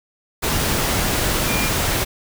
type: tone in noise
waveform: sine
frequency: 2400 Hz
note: D7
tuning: 37 cents sharp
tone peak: -25 dBFS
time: 1.47-1.7 s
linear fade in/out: 20 ms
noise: pink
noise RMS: -20 dBFS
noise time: 0.42-2.05 s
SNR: -8 dB
effects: none